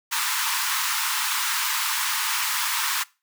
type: high-pass noise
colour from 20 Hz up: pink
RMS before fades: -25 dBFS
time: 0.11-3.04 s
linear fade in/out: 20 ms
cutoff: 890 Hz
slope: 96 dB/octave
effects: noise-tail reverb RT60 0.3 s tail -22 dB re dry